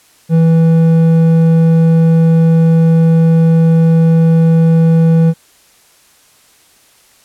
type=tone with hard clipping; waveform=sine; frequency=163.8 Hz; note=E3; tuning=11 cents flat; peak=-7 dBFS; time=0.29-5.34 s; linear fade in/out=50 ms; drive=6 dB; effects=white hiss -48 dBFS RMS until 7.24 s + low-pass 12000 Hz 12 dB/octave